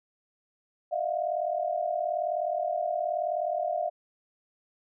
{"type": "tone cluster", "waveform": "sine", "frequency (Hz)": [613, 674, 713], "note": ["D#5", "E5", "F5"], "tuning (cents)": [-26, 38, 36], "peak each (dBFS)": -31, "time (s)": [0.91, 3.9], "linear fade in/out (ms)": 20, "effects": []}